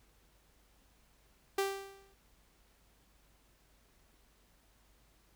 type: tone with exponential decay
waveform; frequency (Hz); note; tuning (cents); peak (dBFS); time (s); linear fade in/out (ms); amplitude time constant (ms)
sawtooth; 392; G4; 0; -24; 1.58-2.14; 5; 120
effects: added 50 Hz sine -69 dBFS peak until 5.35 s + pink hiss -69 dBFS RMS until 5.35 s